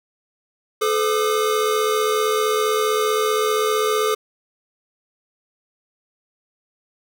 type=tone cluster; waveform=square; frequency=430.6 / 506 / 1202 Hz; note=A4 / B4 / D6; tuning=-37 / +42 / +40 cents; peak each=-20 / -27 / -24 dBFS; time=0.81-4.15 s; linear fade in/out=10 ms; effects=none